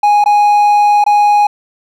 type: tone with dropouts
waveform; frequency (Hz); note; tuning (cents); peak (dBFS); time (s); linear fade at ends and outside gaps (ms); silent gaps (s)
triangle; 828; G#5; -5; -4; 0.03-1.47; 5; 0.241-0.259 / 1.041-1.063
effects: none